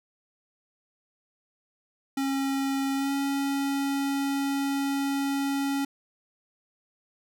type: tone with pitch glide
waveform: square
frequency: 272.4 to 277.2 Hz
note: C#4 to C#4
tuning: -30 to 0 cents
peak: -26 dBFS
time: 2.17-5.85 s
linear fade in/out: 5 ms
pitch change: +30 cents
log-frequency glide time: 2.95-3.12 s
effects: none